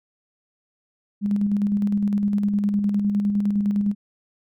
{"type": "tone with tremolo", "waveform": "sine", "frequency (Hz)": 203.9, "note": "G#3", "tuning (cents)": -32, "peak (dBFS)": -17, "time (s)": [1.21, 3.95], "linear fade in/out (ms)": 50, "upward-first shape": "square", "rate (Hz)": 9.8, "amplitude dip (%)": 35, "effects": []}